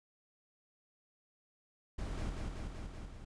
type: noise with echo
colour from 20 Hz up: brown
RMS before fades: -39 dBFS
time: 1.98-2.3 s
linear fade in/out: 10 ms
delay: 190 ms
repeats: 5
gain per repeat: -2 dB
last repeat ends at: 3.25 s
effects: resampled to 22050 Hz